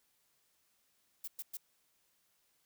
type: noise bursts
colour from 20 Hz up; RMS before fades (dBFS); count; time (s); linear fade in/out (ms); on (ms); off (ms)
violet; -42; 3; 1.24-1.571; 5; 37; 110
effects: white hiss -75 dBFS RMS until 2.65 s

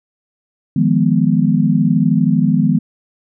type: chord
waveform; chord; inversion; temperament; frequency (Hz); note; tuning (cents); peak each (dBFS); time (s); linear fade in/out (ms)
sine; F half-diminished seventh; third; equal; 155.56 / 174.61 / 207.7 / 246.9; Eb3 / F3 / Ab3 / Cb4; 0 / 0 / 0 / 0; -16; 0.76-2.79; 5
effects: none

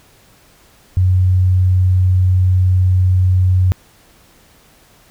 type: tone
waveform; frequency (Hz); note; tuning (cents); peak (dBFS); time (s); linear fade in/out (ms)
sine; 92.1; F#2; -7; -9; 0.97-3.72; 0
effects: pink hiss -49 dBFS RMS until 5.1 s

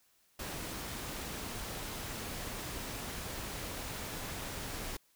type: noise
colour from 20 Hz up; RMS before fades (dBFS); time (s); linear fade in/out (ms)
pink; -41; 0.39-4.97; 5
effects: white hiss -70 dBFS RMS until 5.15 s

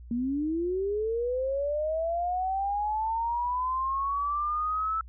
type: linear sweep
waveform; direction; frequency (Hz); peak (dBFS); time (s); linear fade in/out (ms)
sine; up; 230 to 1318.5; -26; 0.11-5.01; 2
effects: added 60 Hz sine -43 dBFS peak until 5.08 s

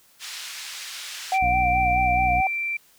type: band-pass noise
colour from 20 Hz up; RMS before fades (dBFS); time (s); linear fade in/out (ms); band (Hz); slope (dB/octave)
white; -36; 0.19-1.39; 50; 1700 to 5500; 12
type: tone with vibrato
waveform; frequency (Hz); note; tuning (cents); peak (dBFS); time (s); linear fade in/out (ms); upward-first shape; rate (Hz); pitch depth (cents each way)
sine; 740; F#5; 0; -19; 1.32-2.47; 2; sine; 4.7; 64
type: tone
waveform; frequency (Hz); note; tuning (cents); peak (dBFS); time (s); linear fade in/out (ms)
sine; 2349; D7; 0; -24; 1.34-2.77; 5
type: harmonic tone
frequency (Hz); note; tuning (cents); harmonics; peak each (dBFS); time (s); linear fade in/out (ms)
61.5; B1; -7; 1 / 2 / 3 / 4 / 5; -27 / -33 / -37 / -39 / -41; 1.41-2.42; 20
effects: white hiss -57 dBFS RMS until 2.98 s

